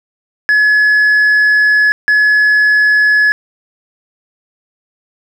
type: tone pair in turn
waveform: sine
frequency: 1700 / 1700 Hz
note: G#6 / G#6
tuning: +40 / +40 cents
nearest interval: unison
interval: 0 cents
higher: neither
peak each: -4 dBFS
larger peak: neither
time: 0.49-1.92 / 2.08-3.32 s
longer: first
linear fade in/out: 0 ms
effects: tanh soft clip ceiling -6 dBFS + 7-bit